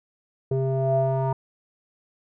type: tone with low-pass filter sweep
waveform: square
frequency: 133.1 Hz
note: C3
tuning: 30 cents sharp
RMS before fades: -23 dBFS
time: 0.51-1.33 s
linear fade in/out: 5 ms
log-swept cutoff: 480 to 880 Hz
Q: 8.4
effects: none